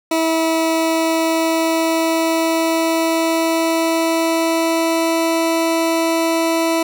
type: tone with pitch glide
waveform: 20% pulse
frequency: 324.8 to 329 Hz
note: E4 to E4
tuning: -26 to -3 cents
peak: -10 dBFS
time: 0.11-6.83 s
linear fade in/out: 5 ms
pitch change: +23 cents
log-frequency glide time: 0.46-5.17 s
effects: none